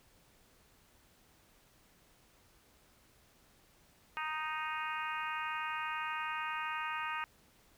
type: harmonic tone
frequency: 310.8 Hz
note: D#4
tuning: 2 cents flat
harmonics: 3 / 4 / 5 / 6 / 7 / 8 / 9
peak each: -41 / -40 / -43 / -45 / -48 / -44 / -48 dBFS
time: 4.17-7.24 s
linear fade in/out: 0 ms
effects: pink hiss -66 dBFS RMS until 7.77 s